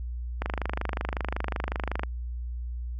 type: click train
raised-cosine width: 0.5 ms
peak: -14 dBFS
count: 42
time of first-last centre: 0.42-2.034 s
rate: 25.4 Hz
effects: added 60 Hz sine -31 dBFS peak until 2.99 s